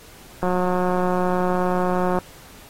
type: click train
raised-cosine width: 1 ms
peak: -9 dBFS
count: 319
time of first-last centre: 0.43-2.187 s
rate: 181 Hz
effects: pink hiss -46 dBFS RMS until 2.69 s + AAC 48 kbps